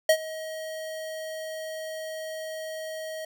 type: tone with ADSR envelope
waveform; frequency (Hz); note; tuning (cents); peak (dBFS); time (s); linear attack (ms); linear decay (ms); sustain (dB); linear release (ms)
square; 633; D#5; +30; -15; 0.09-3.25; 4; 73; -19; 4
effects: none